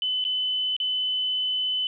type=tone with dropouts; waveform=sine; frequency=3019 Hz; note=F#7; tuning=34 cents sharp; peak=-23 dBFS; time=0.02-1.87 s; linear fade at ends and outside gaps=1 ms; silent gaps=0.241-0.25 / 0.765-0.801 s; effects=none